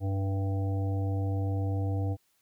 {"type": "harmonic tone with a mistuned harmonic", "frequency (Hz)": 97.7, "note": "G2", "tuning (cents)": -5, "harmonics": [1, 3, 5, 7, 8], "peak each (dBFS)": [-27, -37, -41, -44, -45], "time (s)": [0, 2.17], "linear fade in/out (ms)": 50, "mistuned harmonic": 7, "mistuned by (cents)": -25, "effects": ["white hiss -71 dBFS RMS until 2.41 s"]}